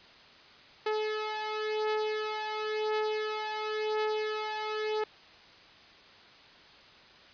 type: beating tone pair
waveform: sawtooth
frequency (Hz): 429.3 / 430.25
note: A4 / A4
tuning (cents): -43 / -39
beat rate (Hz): 0.95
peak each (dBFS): -28 / -31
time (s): 0.86-5.04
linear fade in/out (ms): 5
effects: white hiss -54 dBFS RMS until 7.33 s + resampled to 11025 Hz